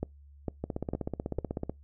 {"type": "two click trains", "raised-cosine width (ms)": 2, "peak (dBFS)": [-19, -18], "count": [18, 4], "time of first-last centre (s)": [[0.64, 1.696], [0.03, 1.387]], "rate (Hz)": [16.1, 2.21], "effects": ["noise-tail reverb RT60 0.2 s tail -26 dB re dry", "added 71 Hz sine -51 dBFS peak until 1.83 s"]}